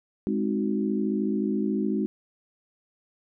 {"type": "chord", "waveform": "sine", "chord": "Ab dominant seventh", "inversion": "none", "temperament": "equal", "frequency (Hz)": [207.7, 261.6, 311.1, 370], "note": ["Ab3", "C4", "Eb4", "Gb4"], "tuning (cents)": [0, 0, 0, 0], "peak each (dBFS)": [-26, -31, -30, -31], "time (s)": [0.27, 2.06], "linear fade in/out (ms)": 0, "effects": []}